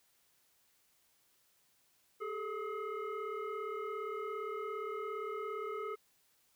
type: tone with frequency modulation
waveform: sine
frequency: 438.2 Hz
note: A4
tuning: 7 cents flat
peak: -37 dBFS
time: 2.2-5.96 s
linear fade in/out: 20 ms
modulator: 839 Hz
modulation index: 1.3
effects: white hiss -72 dBFS RMS until 6.55 s